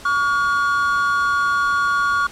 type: tone pair together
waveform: triangle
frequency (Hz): 1133.4 / 1428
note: C#6 / F6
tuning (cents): +38 / +38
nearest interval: major third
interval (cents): 400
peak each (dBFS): -17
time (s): 0.05-2.27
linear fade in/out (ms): 5
effects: pink hiss -40 dBFS RMS until 2.31 s + low-pass 10000 Hz 12 dB/octave